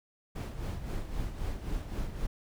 brown noise with tremolo, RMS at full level -33 dBFS, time 0.35-2.27 s, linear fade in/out 10 ms, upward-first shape sine, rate 3.8 Hz, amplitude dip 60%, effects none

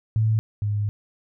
sine tone pair in turn, 110 / 103.83 Hz, A2 / G#2, 0 / 0 cents, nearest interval minor second, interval 100 cents, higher first, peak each -17 / -21 dBFS, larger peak first, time 0.16-0.39 / 0.62-0.89 s, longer second, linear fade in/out 0 ms, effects none

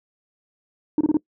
sine tone bursts, 304.5 Hz, D#4, 37 cents flat, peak -12 dBFS, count 4, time 0.98-1.17 s, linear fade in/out 2 ms, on 28 ms, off 26 ms, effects noise-tail reverb RT60 0.1 s tail -23 dB re dry + tanh soft clip ceiling -13 dBFS

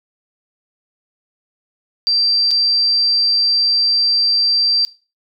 sine tone with dropouts, 4699 Hz, D8, in tune, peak -12 dBFS, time 2.07-4.85 s, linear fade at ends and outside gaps 0 ms, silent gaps 2.508-2.513 s, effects noise-tail reverb RT60 0.3 s tail -18 dB re dry

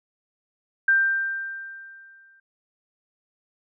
sine tone with exponential decay, 1575 Hz, G6, 8 cents sharp, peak -14 dBFS, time 0.88-2.4 s, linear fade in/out 5 ms, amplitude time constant 330 ms, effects none

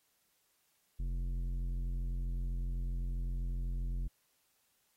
triangle tone with tanh clipping, 43.89 Hz, F1, 9 cents sharp, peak -35 dBFS, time 0.99-4.08 s, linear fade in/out 10 ms, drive 15 dB, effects white hiss -75 dBFS RMS until 4.96 s + AAC 48 kbps

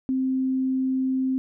sine tone, 261.6 Hz, C4, in tune, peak -21 dBFS, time 0.09-1.38 s, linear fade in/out 0 ms, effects none

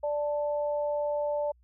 sine tone pair together, 587.3 / 880 Hz, D5 / A5, 0 / 0 cents, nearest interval perfect fifth, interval 700 cents, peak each -27 / -36 dBFS, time 0.03-1.52 s, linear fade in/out 10 ms, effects added 60 Hz sine -59 dBFS peak until 1.63 s

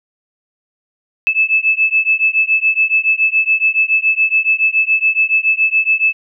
sine beating tone pair, 2612 / 2619.1 Hz, E7 / E7, -17 / -12 cents, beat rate 7.1 Hz, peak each -14 dBFS, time 1.27-6.13 s, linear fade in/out 0 ms, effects none

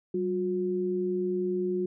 sine tone pair together, 191.03 / 361 Hz, G3 / F#4, -44 / -43 cents, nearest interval major seventh, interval 1101 cents, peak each -32 / -27 dBFS, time 0.14-1.86 s, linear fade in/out 5 ms, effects none

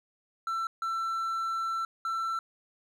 triangle tone bursts at uneven times, 1340 Hz, E6, 28 cents sharp, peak -27 dBFS, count 3, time 0.47-0.67 / 0.82-1.85 / 2.05-2.39 s, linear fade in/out 2 ms, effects none

